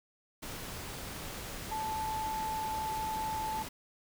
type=tone in noise; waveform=sine; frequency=874 Hz; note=A5; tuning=12 cents flat; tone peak=-33 dBFS; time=1.71-3.63 s; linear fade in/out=10 ms; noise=pink; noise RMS=-42 dBFS; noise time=0.42-3.69 s; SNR=+6 dB; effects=none